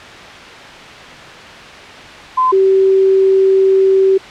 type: tone pair in turn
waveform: sine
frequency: 1026 / 384.3 Hz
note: C6 / G4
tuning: -34 / -34 cents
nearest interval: octave + perfect fourth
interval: 1700 cents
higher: first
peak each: -9 / -7 dBFS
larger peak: second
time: 2.37-2.52 / 2.52-4.18 s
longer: second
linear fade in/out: 10 ms
effects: white hiss -32 dBFS RMS until 4.3 s + low-pass 3000 Hz 12 dB/octave